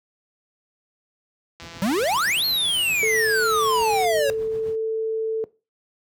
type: click train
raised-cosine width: 0.2 ms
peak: -23 dBFS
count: 412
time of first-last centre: 1.6-4.046 s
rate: 168 Hz
type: noise with tremolo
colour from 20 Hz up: brown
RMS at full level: -36 dBFS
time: 1.61-4.76 s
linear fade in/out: 10 ms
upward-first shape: triangle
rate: 7.9 Hz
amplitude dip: 70%
type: exponential two-way sweep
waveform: square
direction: up then down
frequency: 180.8 to 4355 to 539 Hz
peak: -20 dBFS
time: 1.82-4.3 s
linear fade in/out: 0 ms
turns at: 2.45 s
type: tone with pitch glide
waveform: sine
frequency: 440 to 443.3 Hz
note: A4 to A4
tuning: 0 to +13 cents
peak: -21 dBFS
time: 3.03-5.44 s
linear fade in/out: 0 ms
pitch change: +13 cents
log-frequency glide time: 3.27-4.81 s
effects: noise-tail reverb RT60 0.3 s tail -20 dB re dry + high-pass 100 Hz 12 dB/octave